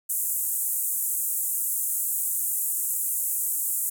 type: band-pass noise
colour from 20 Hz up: white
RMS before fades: -27 dBFS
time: 0.09-3.9 s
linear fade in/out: 10 ms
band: 7500 to 16000 Hz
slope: 48 dB/octave
effects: none